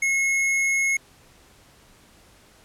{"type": "tone with tanh clipping", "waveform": "sine", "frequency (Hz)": 2172, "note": "C#7", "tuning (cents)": -36, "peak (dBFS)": -21, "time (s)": [0.02, 0.97], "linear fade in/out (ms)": 5, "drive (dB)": 17, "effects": ["pink hiss -54 dBFS RMS until 2.64 s", "low-pass 12000 Hz 12 dB/octave"]}